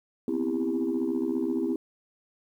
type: chord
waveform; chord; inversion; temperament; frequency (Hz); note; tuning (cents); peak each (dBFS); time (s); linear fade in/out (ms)
sine; C major seventh; third; equal with one note detuned; 246.9 / 261.6 / 329.6 / 398.6; B3 / C4 / E4 / G4; 0 / 0 / 0 / +29; -32 / -29 / -28 / -31; 0.28-1.76; 2
effects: tanh soft clip ceiling -19 dBFS + 10-bit